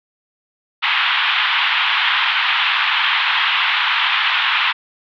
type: band-pass noise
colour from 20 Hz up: white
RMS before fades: -17 dBFS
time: 0.82-4.73 s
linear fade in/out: 20 ms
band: 880 to 3500 Hz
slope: 48 dB/octave
effects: none